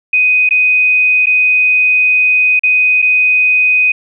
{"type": "tone with dropouts", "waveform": "sine", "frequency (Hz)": 2500, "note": "D#7", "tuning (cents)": 8, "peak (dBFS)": -7, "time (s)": [0.13, 3.92], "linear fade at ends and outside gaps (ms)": 5, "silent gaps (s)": [[0.491, 0.508], [1.259, 1.268], [2.594, 2.634], [3.019, 3.024]], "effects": []}